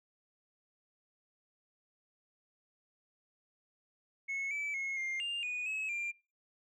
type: tone with pitch steps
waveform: sine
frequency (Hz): 2190 / 2307 / 2170 / 2113 / 2801 / 2468 / 2573 / 2383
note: C#7 / D7 / C#7 / C7 / F7 / D#7 / E7 / D7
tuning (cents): -22 / -31 / -37 / +16 / +4 / -15 / -43 / +25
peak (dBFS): -32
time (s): 4.28-6.12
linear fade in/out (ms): 20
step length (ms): 230
effects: noise-tail reverb RT60 0.3 s tail -24 dB re dry + tanh soft clip ceiling -33 dBFS